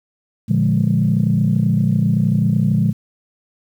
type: chord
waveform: sine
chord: Bb dominant seventh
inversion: none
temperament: equal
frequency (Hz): 116.54 / 146.83 / 174.61 / 207.7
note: Bb2 / D3 / F3 / Ab3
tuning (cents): 0 / 0 / 0 / 0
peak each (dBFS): -18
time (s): 0.48-2.93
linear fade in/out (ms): 20
effects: tanh soft clip ceiling -5 dBFS + 8-bit